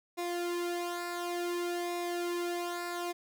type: tone with flanger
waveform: sawtooth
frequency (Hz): 349.2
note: F4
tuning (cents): 0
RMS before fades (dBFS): -35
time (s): 0.17-3.13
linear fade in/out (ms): 20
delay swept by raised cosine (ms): 0.65 to 2.55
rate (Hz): 0.56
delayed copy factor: -0.7
effects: none